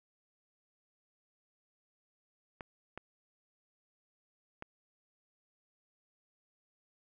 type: clicks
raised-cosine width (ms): 0.5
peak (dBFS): -27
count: 3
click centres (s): 2.608 / 2.976 / 4.624
effects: none